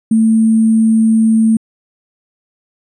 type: tone with sample-and-hold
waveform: sine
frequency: 222.8 Hz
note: A3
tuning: 22 cents sharp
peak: -7 dBFS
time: 0.11-1.57 s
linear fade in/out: 5 ms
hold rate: 8820 Hz
effects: resampled to 22050 Hz